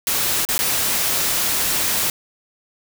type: noise with dropouts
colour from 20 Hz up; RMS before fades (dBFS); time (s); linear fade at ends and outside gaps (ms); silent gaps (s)
white; -20; 0.07-2.1; 1; 0.451-0.488 / 0.58-0.59
effects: none